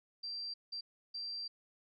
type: tone bursts at uneven times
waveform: sine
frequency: 4710 Hz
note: D8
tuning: 4 cents sharp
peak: -39 dBFS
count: 3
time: 0.23-0.54 / 0.72-0.81 / 1.14-1.48 s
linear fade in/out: 10 ms
effects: none